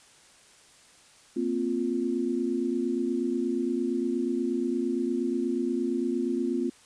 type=chord; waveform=sine; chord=Bb suspended second; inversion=none; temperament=equal; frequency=233.1 / 261.6 / 349.2 Hz; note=Bb3 / C4 / F4; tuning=0 / 0 / 0 cents; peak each=-31 / -29 / -29 dBFS; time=1.36-6.7 s; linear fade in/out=10 ms; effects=white hiss -56 dBFS RMS until 6.85 s + resampled to 22050 Hz